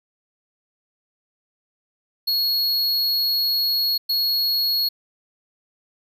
square tone bursts at uneven times, 4328 Hz, C#8, 42 cents flat, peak -19 dBFS, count 2, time 2.27-3.98 / 4.09-4.89 s, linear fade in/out 10 ms, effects none

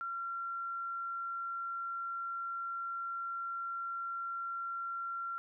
sine tone, 1370 Hz, F6, 34 cents flat, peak -36 dBFS, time 0.01-5.38 s, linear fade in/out 0 ms, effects none

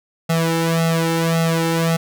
sawtooth tone with flanger, 164.81 Hz, E3, in tune, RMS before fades -18 dBFS, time 0.29-1.97 s, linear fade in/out 10 ms, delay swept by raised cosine 1.5 to 2.25 ms, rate 1.8 Hz, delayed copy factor +0.95, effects none

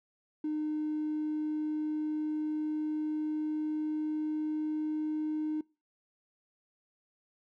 triangle tone with pitch glide, 305.5 to 307.8 Hz, D#4 to D#4, -32 to -19 cents, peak -27 dBFS, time 0.44-5.61 s, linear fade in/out 5 ms, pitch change +13 cents, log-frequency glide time 0.91-5.33 s, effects noise-tail reverb RT60 0.3 s tail -26 dB re dry + tanh soft clip ceiling -27 dBFS

